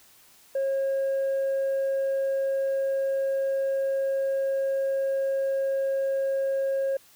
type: tone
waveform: sine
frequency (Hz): 542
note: C#5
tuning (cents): -39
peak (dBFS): -21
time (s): 0.55-6.97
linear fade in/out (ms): 5
effects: tanh soft clip ceiling -22 dBFS + white hiss -56 dBFS RMS until 7.15 s